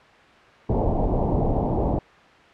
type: low-pass noise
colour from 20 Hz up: pink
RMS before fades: -22 dBFS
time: 0.69-1.99 s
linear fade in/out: 5 ms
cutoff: 880 Hz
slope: 48 dB/octave
effects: white hiss -49 dBFS RMS until 2.53 s + low-pass 2000 Hz 12 dB/octave